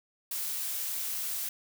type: noise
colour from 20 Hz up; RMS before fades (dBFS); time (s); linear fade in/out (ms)
blue; -34; 0.31-1.49; 5
effects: none